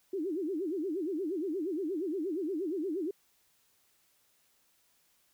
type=tone with vibrato; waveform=sine; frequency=344.6 Hz; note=F4; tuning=23 cents flat; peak=-31 dBFS; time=0.13-3.11 s; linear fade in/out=5 ms; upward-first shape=sine; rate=8.5 Hz; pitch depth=260 cents each way; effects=white hiss -70 dBFS RMS until 5.33 s